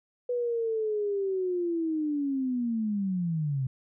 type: linear sweep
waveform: sine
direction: down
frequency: 493.9 to 127 Hz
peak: -26 dBFS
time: 0.29-3.67 s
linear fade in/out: 5 ms
effects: none